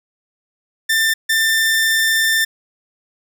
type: tone pair in turn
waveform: sawtooth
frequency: 1788 / 1788 Hz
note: A6 / A6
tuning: +27 / +27 cents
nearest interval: unison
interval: 0 cents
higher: neither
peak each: -10 dBFS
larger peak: neither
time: 0.89-1.14 / 1.29-2.45 s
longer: second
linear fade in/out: 10 ms
effects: none